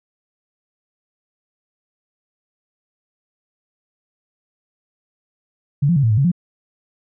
sine tone with pitch steps, 142.1 / 173.1 / 139.8 / 112.8 / 106.4 / 137.7 / 176.4 Hz, C#3 / F3 / C#3 / A2 / G#2 / C#3 / F3, +43 / -15 / +15 / +44 / +42 / -11 / +18 cents, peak -12 dBFS, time 5.82-6.317 s, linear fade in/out 10 ms, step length 71 ms, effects none

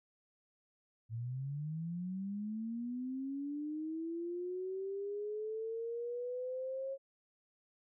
sine linear sweep, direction up, 110 to 545 Hz, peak -37 dBFS, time 1.09-6.98 s, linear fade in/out 50 ms, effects none

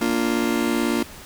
40% pulse chord, Bb major, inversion none, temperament just, 233.1 / 291.4 / 349.6 Hz, Bb3 / D4 / F4, 0 / -13 / +2 cents, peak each -22 / -24 / -24 dBFS, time 0.01-1.03 s, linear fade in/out 5 ms, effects pink hiss -41 dBFS RMS until 1.25 s

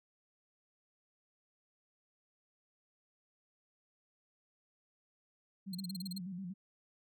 sine tone with vibrato, 184.9 Hz, F#3, 1 cent flat, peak -40 dBFS, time 5.66-6.54 s, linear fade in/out 20 ms, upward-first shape square, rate 8.3 Hz, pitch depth 88 cents each way
sawtooth tone bursts, 4200 Hz, C8, 6 cents sharp, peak -38 dBFS, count 9, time 5.73-6.182 s, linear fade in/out 5 ms, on 20 ms, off 34 ms
effects none

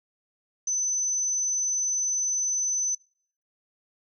sine tone, 6070 Hz, F#8, 43 cents sharp, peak -24 dBFS, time 0.67-2.95 s, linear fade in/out 5 ms, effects noise-tail reverb RT60 0.6 s tail -25 dB re dry

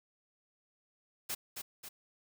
white noise with echo, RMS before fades -37 dBFS, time 1.29-1.35 s, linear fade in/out 10 ms, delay 270 ms, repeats 2, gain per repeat -5 dB, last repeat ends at 1.89 s, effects none

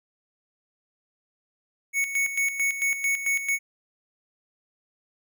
square tone with tremolo, 2217 Hz, C#7, in tune, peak -22 dBFS, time 1.93-3.59 s, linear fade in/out 50 ms, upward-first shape square, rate 4.5 Hz, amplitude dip 65%, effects none

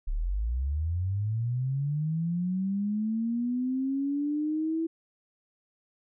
sine linear sweep, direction up, 32.06 to 329.6 Hz, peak -26 dBFS, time 0.07-4.87 s, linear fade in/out 10 ms, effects none

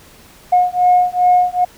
sine beating tone pair, 720 / 722.5 Hz, F#5 / F#5, -47 / -41 cents, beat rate 2.5 Hz, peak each -12 dBFS, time 0.52-1.65 s, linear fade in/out 10 ms, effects tanh soft clip ceiling -3 dBFS + pink hiss -44 dBFS RMS until 1.77 s

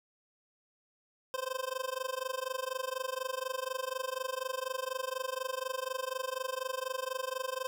25% pulse tone with amplitude modulation, 519 Hz, C5, 14 cents flat, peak -27 dBFS, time 1.34-7.67 s, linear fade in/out 0 ms, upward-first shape sine, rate 24.1 Hz, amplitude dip 95%, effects none

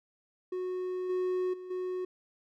triangle tone with level steps, 366.8 Hz, F#4, 15 cents flat, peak -30 / -26 / -39 / -30 dBFS, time 0.52-2.05 s, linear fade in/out 5 ms, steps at 1.09 / 1.53 / 1.7 s, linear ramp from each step 10 ms, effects none

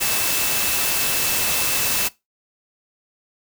sine tone in noise, 2637 Hz, E7, in tune, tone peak -30 dBFS, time 0-2.09 s, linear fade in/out 20 ms, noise white, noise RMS -21 dBFS, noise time 0-2.09 s, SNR -12 dB, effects noise-tail reverb RT60 0.2 s tail -20 dB re dry

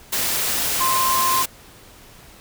sine tone in noise, 1046.5 Hz, C6, in tune, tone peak -18 dBFS, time 0.8-1.43 s, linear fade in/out 10 ms, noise white, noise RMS -22 dBFS, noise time 0.12-1.46 s, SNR +1 dB, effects pink hiss -46 dBFS RMS until 2.4 s

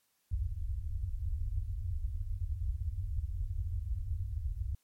white low-pass noise, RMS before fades -35 dBFS, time 0.31-4.75 s, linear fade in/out 5 ms, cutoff 100 Hz, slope 96 dB/octave, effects white hiss -75 dBFS RMS until 4.83 s + MP3 64 kbps

